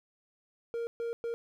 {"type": "tone bursts at uneven times", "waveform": "triangle", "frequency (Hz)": 466.2, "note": "A#4", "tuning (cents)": 0, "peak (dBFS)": -30, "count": 3, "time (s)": [[0.74, 0.87], [1, 1.13], [1.24, 1.34]], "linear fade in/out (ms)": 0, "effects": ["12-bit"]}